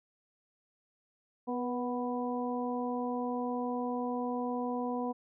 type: harmonic tone with a mistuned harmonic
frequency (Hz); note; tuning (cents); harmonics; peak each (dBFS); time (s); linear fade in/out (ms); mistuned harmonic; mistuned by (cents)
247; B3; 0; 1 / 2 / 3 / 4; -34 / -37 / -39 / -40; 1.47-5.13; 20; 2; -21
effects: none